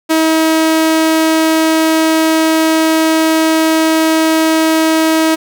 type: tone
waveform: sawtooth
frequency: 319.7 Hz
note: D#4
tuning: 47 cents sharp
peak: -5 dBFS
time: 0.09-5.36 s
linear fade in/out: 20 ms
effects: none